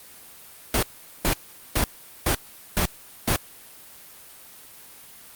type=noise bursts; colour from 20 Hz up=pink; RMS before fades=-21 dBFS; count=6; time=0.74-3.362 s; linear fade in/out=2 ms; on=87 ms; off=420 ms; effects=white hiss -46 dBFS RMS until 5.35 s + Opus 32 kbps